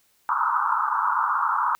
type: band-pass noise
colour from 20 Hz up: white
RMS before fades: -23 dBFS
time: 0.29-1.75 s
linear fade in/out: 0 ms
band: 870 to 1400 Hz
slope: 96 dB/octave
effects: white hiss -64 dBFS RMS until 1.79 s